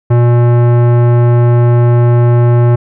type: tone with tanh clipping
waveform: sine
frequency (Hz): 120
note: B2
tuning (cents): -49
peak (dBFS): -7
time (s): 0.1-2.76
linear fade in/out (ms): 10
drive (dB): 18
effects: none